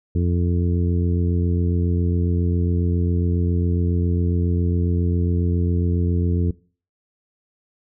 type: harmonic tone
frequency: 87.31 Hz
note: F2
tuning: in tune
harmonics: 1 / 2 / 3 / 4 / 5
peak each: -18 / -24 / -28 / -30 / -32 dBFS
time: 0.15-6.51 s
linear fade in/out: 5 ms
effects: noise-tail reverb RT60 0.4 s tail -21 dB re dry